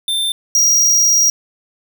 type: tone pair in turn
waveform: square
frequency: 3575 / 5713 Hz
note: A7 / F8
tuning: +27 / +38 cents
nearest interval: minor sixth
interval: 811 cents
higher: second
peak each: -16 / -10 dBFS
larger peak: second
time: 0.08-0.32 / 0.55-1.3 s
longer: second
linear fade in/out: 2 ms
effects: none